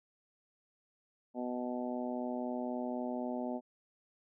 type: harmonic tone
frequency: 123.9 Hz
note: B2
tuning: 6 cents sharp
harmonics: 2 / 3 / 4 / 5 / 6 / 7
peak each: -37 / -44 / -46 / -41 / -46 / -47 dBFS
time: 1.34-3.61 s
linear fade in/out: 50 ms
effects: none